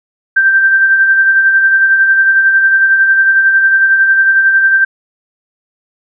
sine tone with tremolo, 1568 Hz, G6, in tune, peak -4 dBFS, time 0.36-4.85 s, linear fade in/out 10 ms, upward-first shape sine, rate 11 Hz, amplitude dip 40%, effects none

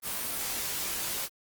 white noise with comb filter, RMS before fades -33 dBFS, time 0.02-1.29 s, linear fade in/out 50 ms, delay 19 ms, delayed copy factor -0.7, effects Opus 32 kbps

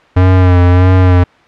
square tone with vibrato, 90.8 Hz, F#2, 32 cents flat, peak -5 dBFS, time 0.16-1.24 s, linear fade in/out 10 ms, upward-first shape sine, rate 1.6 Hz, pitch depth 40 cents each way, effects white hiss -44 dBFS RMS until 1.47 s + low-pass 2000 Hz 12 dB/octave

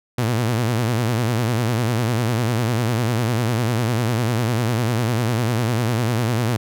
sawtooth tone with vibrato, 116.5 Hz, A#2, 1 cent flat, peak -14 dBFS, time 0.18-6.57 s, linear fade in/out 5 ms, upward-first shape sine, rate 10 Hz, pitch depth 130 cents each way, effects none

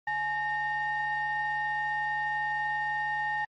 triangle ring-modulated tone, 493.9 Hz, B4, in tune, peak -22 dBFS, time 0.07-3.45 s, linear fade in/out 5 ms, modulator 1340 Hz, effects tanh soft clip ceiling -19 dBFS + MP3 32 kbps

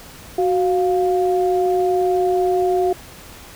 sine tone pair together, 370 / 702.5 Hz, F#4 / F5, 0 / +10 cents, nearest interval major seventh, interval 1110 cents, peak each -16 / -20 dBFS, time 0.38-2.93 s, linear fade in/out 5 ms, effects pink hiss -40 dBFS RMS until 3.55 s

